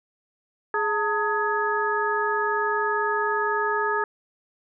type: harmonic tone with a mistuned harmonic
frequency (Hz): 419.4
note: G#4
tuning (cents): +17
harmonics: 1 / 2 / 3 / 4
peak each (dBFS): -27 / -27 / -27 / -27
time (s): 0.74-4.04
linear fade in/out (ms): 2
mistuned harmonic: 2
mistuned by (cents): +120
effects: none